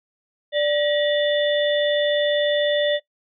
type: harmonic tone with a mistuned harmonic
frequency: 587.3 Hz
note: D5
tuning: in tune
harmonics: 1 / 3 / 5 / 6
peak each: -18 / -28 / -34 / -25 dBFS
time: 0.52-3 s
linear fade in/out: 50 ms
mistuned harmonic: 3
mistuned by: +140 cents
effects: noise-tail reverb RT60 0.1 s tail -19 dB re dry